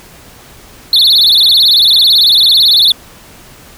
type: tone with vibrato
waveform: triangle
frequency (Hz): 3905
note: B7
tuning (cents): -20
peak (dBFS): -3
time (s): 0.93-2.92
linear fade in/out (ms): 2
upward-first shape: sine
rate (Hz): 18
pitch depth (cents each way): 220
effects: pink hiss -37 dBFS RMS until 3.77 s